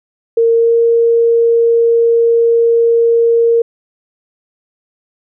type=tone with pitch glide; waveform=sine; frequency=460.1 to 464.1 Hz; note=A#4 to A#4; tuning=-23 to -8 cents; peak=-7 dBFS; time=0.37-3.62 s; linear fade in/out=5 ms; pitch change=+15 cents; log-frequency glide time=0.53-0.75 s; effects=none